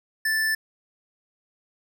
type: tone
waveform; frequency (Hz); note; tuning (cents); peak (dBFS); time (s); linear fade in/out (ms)
square; 1760; A6; 0; -22; 0.25-0.55; 5
effects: none